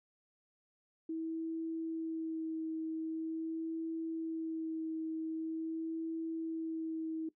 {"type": "tone with vibrato", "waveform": "sine", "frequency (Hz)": 322.8, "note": "E4", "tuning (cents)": -36, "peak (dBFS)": -35, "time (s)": [1.09, 7.29], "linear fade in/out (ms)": 5, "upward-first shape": "sine", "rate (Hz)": 0.44, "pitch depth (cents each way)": 16, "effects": ["noise-tail reverb RT60 0.1 s tail -17 dB re dry"]}